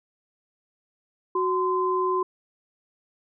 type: tone pair together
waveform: sine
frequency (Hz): 370 / 1030.9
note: F#4 / C6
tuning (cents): 0 / -26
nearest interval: octave + tritone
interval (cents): 1774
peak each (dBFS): -24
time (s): 1.35-2.23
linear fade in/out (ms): 5
effects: none